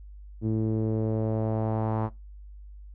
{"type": "tone with low-pass filter sweep", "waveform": "sawtooth", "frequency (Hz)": 110, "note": "A2", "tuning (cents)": 0, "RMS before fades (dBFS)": -27, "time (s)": [0.41, 2.1], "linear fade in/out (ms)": 50, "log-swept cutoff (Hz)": [310, 970], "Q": 2.3, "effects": ["noise-tail reverb RT60 0.2 s tail -21 dB re dry", "added 50 Hz sine -42 dBFS peak until 2.94 s"]}